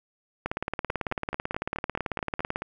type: two click trains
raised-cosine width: 0.5 ms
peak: -17 / -13 dBFS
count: 9 / 39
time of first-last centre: 0.9-2.62 / 0.46-2.559 s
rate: 4.65 / 18.1 Hz
effects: none